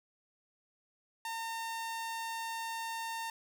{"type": "tone", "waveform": "sawtooth", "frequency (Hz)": 910, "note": "A#5", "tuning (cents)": -42, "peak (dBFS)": -33, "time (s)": [1.25, 3.3], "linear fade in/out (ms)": 2, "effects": []}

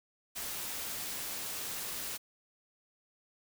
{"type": "noise", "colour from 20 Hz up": "white", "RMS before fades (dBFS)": -39, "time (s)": [0.35, 2.18], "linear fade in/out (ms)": 20, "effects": []}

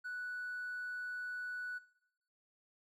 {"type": "tone", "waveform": "triangle", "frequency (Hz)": 1480, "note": "F#6", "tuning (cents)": 0, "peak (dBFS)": -37, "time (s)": [0.04, 1.79], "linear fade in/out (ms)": 20, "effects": ["noise-tail reverb RT60 0.9 s tail -21 dB re dry", "tanh soft clip ceiling -35 dBFS"]}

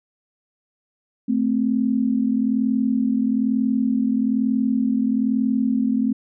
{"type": "tone pair together", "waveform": "sine", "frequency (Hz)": [220, 261.1], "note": ["A3", "C4"], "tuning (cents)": [0, -3], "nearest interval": "minor third", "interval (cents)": 297, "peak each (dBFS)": -20, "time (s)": [1.28, 6.13], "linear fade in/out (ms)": 10, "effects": []}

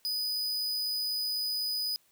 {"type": "tone", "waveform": "45% pulse", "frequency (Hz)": 4978, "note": "D#8", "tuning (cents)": 0, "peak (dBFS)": -29, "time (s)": [0.05, 1.96], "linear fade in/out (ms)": 0, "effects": ["white hiss -67 dBFS RMS until 2.11 s"]}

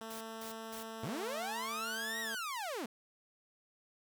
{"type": "tone", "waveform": "10% pulse", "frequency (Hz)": 223.6, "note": "A3", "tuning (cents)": 28, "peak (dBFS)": -35, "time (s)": [0.01, 2.35], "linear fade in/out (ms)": 2}
{"type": "noise bursts", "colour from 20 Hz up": "white", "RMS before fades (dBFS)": -49, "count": 3, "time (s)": [0.1, 0.83], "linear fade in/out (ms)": 5, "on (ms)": 110, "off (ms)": 200}
{"type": "linear two-way sweep", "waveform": "sawtooth", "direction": "up then down", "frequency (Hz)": [99.1, 1921, 201.1], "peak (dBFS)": -34, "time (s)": [1.03, 2.86], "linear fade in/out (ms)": 5, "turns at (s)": 2.2}
{"effects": []}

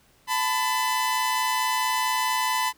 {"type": "tone pair together", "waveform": "sawtooth", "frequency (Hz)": [880, 1004.5], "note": ["A5", "B5"], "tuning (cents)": [0, 29], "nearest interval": "major second", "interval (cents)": 229, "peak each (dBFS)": [-24, -20], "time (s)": [0.27, 2.73], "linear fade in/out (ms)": 50, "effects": ["pink hiss -60 dBFS RMS until 2.77 s"]}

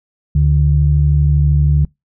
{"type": "tone pair together", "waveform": "sine", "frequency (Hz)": [73.42, 146.16], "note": ["D2", "D3"], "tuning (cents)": [0, -8], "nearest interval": "octave", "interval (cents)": 1192, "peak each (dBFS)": -11, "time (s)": [0.35, 1.85], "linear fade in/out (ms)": 5, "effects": ["noise-tail reverb RT60 0.2 s tail -26 dB re dry", "tanh soft clip ceiling -1 dBFS"]}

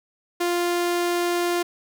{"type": "tone", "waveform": "sawtooth", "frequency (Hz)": 349.2, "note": "F4", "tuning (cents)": 0, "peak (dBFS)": -17, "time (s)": [0.4, 1.63], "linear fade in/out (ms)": 10, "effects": []}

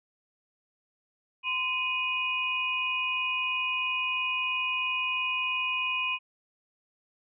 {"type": "tone cluster", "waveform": "sine", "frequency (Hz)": [1029, 2485, 2892], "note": ["C6", "D#7", "F#7"], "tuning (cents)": [-29, -3, -40], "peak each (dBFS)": [-34, -28, -35], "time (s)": [1.43, 6.19], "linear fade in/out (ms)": 50, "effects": []}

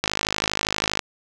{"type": "click train", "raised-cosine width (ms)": 0.2, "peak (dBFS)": -3, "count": 51, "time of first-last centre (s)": [0.04, 0.992], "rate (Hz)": 52.5, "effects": []}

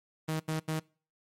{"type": "tone bursts", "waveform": "sawtooth", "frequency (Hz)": 157.6, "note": "D#3", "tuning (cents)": 23, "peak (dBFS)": -26, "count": 3, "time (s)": [0.28, 0.798], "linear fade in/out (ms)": 10, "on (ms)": 120, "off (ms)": 79, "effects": ["noise-tail reverb RT60 0.4 s tail -24 dB re dry", "MP3 64 kbps"]}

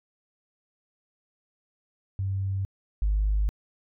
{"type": "tone pair in turn", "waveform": "sine", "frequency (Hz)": [96.8, 51.28], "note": ["G2", "G#1"], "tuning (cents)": [-21, -21], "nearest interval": "major seventh", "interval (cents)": 1100, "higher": "first", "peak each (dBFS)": [-25, -20], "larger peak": "second", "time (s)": [[2.19, 2.65], [3.02, 3.49]], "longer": "second", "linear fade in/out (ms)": 0, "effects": ["tanh soft clip ceiling -17 dBFS"]}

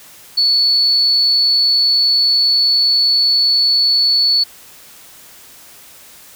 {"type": "tone", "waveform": "sine", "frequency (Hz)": 4435, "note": "C#8", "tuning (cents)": 0, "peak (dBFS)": -10, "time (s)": [0.37, 4.44], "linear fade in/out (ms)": 10, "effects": ["white hiss -41 dBFS RMS until 6.35 s"]}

